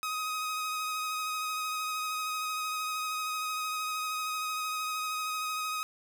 sawtooth tone with vibrato, 1258 Hz, D#6, 19 cents sharp, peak -28 dBFS, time 0.03-5.83 s, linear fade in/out 0 ms, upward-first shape sine, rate 13 Hz, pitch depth 17 cents each way, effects none

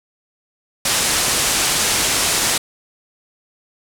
white low-pass noise, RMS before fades -18 dBFS, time 0.85-2.58 s, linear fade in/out 5 ms, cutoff 10000 Hz, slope 24 dB/octave, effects none

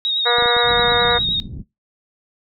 sine tone with vibrato, 3757 Hz, A#7, 13 cents sharp, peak -17 dBFS, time 0.05-1.4 s, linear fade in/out 0 ms, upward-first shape sine, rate 9.6 Hz, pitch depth 35 cents each way
harmonic tone, 239.9 Hz, A#3, 50 cents sharp, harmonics 2 / 3 / 4 / 5 / 6 / 7 / 8 / 9, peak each -20 / -23 / -24 / -24 / -23 / -25 / -27 / -30 dBFS, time 0.25-1.19 s, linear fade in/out 20 ms
clicks, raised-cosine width 3 ms, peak -20 dBFS, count 10, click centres 0.385 / 0.424 / 0.459 / 0.566 / 0.714 / 0.797 / 0.92 / 1.051 / 1.189 / 1.289 s
white low-pass noise, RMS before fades -31 dBFS, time 0.62-1.64 s, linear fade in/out 50 ms, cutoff 210 Hz, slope 24 dB/octave
effects noise-tail reverb RT60 0.2 s tail -21 dB re dry

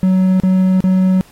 triangle tone bursts, 186.8 Hz, F#3, 17 cents sharp, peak -7 dBFS, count 3, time 0.03-1.21 s, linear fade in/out 0 ms, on 370 ms, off 35 ms, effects pink hiss -47 dBFS RMS until 1.31 s + AAC 48 kbps

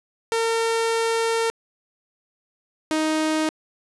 sawtooth tone pair in turn, 455.6 / 312.5 Hz, A#4 / D#4, -40 / +8 cents, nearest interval perfect fifth, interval 652 cents, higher first, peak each -16 / -16 dBFS, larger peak neither, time 0.32-1.5 / 2.91-3.49 s, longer first, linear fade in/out 0 ms, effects resampled to 24000 Hz + 9-bit

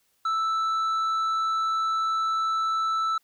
sine tone with tanh clipping, 1318.5 Hz, E6, in tune, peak -24 dBFS, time 0.25-3.18 s, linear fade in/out 5 ms, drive 6 dB, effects white hiss -69 dBFS RMS until 3.23 s

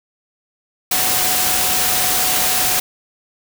sine tone in noise, 740 Hz, F#5, in tune, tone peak -27 dBFS, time 0.91-2.8 s, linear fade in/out 5 ms, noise white, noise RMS -17 dBFS, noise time 0.91-2.8 s, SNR -13 dB, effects none

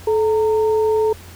sine tone pair together, 433.6 / 918.8 Hz, A4 / A#5, -25 / -25 cents, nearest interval octave + minor second, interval 1300 cents, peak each -14 / -24 dBFS, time 0.07-1.13 s, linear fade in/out 5 ms, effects added 87 Hz sine -39 dBFS peak until 1.35 s + pink hiss -42 dBFS RMS until 1.35 s

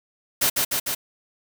white noise with echo, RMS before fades -20 dBFS, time 0.41-0.5 s, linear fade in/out 10 ms, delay 150 ms, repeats 3, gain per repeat -2 dB, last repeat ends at 0.95 s, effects none

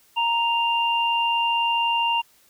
sine tone pair together, 932.3 / 2792 Hz, A#5 / F7, 0 / -1 cents, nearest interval octave + perfect fifth, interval 1899 cents, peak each -21 / -23 dBFS, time 0.16-2.22 s, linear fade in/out 20 ms, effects white hiss -58 dBFS RMS until 2.49 s

